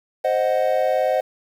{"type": "chord", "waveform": "triangle", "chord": "C diminished", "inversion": "none", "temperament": "equal", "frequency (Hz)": [523.3, 622.3, 740], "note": ["C5", "Eb5", "Gb5"], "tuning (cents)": [0, 0, 0], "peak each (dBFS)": [-19, -19, -21], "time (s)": [0.24, 1.21], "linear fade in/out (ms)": 10, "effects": ["8-bit"]}